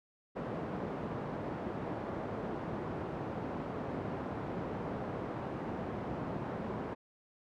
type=band-pass noise; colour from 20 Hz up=pink; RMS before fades=-39 dBFS; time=0.35-6.95 s; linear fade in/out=20 ms; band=130 to 910 Hz; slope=12 dB/octave; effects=none